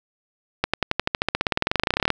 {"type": "accelerating click train", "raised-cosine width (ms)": 0.3, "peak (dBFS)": -3, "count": 29, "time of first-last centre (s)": [0.64, 2.103], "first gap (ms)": 96, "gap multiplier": 0.95, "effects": []}